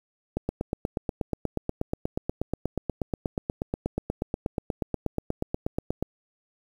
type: click train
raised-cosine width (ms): 2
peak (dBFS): -13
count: 48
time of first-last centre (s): 0.37-6.026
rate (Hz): 8.31
effects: 8-bit